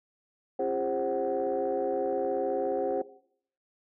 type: tone cluster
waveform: sine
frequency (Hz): 271.7 / 345.9 / 405 / 531 / 748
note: C#4 / F4 / G#4 / C5 / F#5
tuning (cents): -35 / -17 / -43 / +25 / +19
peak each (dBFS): -37 / -35 / -31 / -29 / -33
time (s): 0.59-3.02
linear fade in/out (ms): 5
effects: noise-tail reverb RT60 0.6 s tail -17 dB re dry + tanh soft clip ceiling -19 dBFS